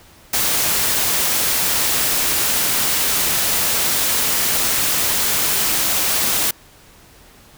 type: noise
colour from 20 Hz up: white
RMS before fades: -18 dBFS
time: 0.33-6.51 s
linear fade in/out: 5 ms
effects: pink hiss -47 dBFS RMS until 7.57 s